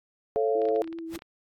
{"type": "chord", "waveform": "sine", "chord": "A augmented", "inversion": "none", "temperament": "just", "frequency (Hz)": [440, 550, 687.5], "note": ["A4", "C#5", "E#5"], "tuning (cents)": [0, -14, -27], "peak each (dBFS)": [-24, -29, -29], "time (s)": [0.36, 0.82], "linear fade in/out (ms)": 0}
{"type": "tone with vibrato", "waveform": "sine", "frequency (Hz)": 329.6, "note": "E4", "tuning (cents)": 0, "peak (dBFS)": -34, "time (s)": [0.55, 1.18], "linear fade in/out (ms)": 5, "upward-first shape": "sine", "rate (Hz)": 5.3, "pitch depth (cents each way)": 21}
{"type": "clicks", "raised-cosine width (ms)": 0.3, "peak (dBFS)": -30, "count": 11, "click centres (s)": [0.618, 0.654, 0.687, 0.761, 0.843, 0.876, 0.928, 0.987, 1.15, 1.19, 1.221]}
{"type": "noise with exponential growth", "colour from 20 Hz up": "pink", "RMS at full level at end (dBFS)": -35, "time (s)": [1.06, 1.16], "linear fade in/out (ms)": 0, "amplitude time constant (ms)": 20}
{"effects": ["AAC 64 kbps"]}